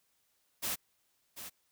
white noise with echo, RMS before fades -35 dBFS, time 0.62-0.76 s, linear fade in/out 20 ms, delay 740 ms, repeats 1, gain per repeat -10 dB, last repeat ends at 1.5 s, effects white hiss -75 dBFS RMS until 1.71 s

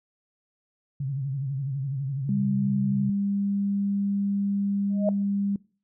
sine tone with vibrato, 136.4 Hz, C#3, 28 cents flat, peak -26 dBFS, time 1-3.1 s, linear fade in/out 5 ms, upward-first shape sine, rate 12 Hz, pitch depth 91 cents each way
sine tone, 200 Hz, G3, 35 cents sharp, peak -23 dBFS, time 2.29-5.56 s, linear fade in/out 2 ms
sine tone with exponential growth, 622.3 Hz, D#5, in tune, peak -18 dBFS, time 4.9-5.09 s, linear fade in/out 2 ms, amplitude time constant 41 ms
effects noise-tail reverb RT60 0.4 s tail -23 dB re dry

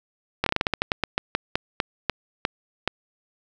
slowing click train, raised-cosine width 0.3 ms, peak -5 dBFS, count 18, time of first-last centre 0.44-2.876 s, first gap 23 ms, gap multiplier 1.2, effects none

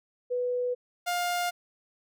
sine / sawtooth tone pair in turn, 493.9 / 706 Hz, B4 / F5, 0 / +19 cents, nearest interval tritone, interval 619 cents, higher second, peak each -26 / -23 dBFS, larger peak second, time 0.3-0.75 / 1.06-1.51 s, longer neither, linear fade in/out 20 ms, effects none

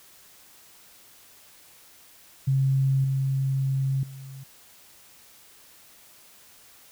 sine tone with level steps, 134.7 Hz, C#3, 49 cents flat, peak -19 / -22 / -38 dBFS, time 2.47-4.44 s, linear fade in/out 10 ms, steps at 3.04 / 4.03 s, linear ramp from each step 2 ms, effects white hiss -53 dBFS RMS until 6.91 s

